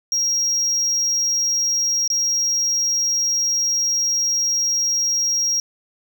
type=tone with dropouts; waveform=triangle; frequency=5620 Hz; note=F8; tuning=10 cents sharp; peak=-16 dBFS; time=0.12-5.6 s; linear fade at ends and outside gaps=1 ms; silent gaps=2.077-2.101 s; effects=none